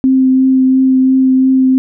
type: tone with vibrato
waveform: sine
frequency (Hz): 261.6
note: C4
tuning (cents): 0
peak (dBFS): -6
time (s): 0.04-1.78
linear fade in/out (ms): 0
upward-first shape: triangle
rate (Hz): 2.9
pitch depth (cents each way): 13
effects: none